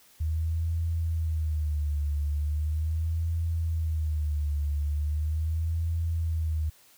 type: tone with vibrato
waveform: sine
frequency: 77.78 Hz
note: D#2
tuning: in tune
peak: -25 dBFS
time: 0.2-6.7 s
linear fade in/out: 10 ms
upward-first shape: sine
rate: 0.39 Hz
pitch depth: 110 cents each way
effects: white hiss -58 dBFS RMS until 6.97 s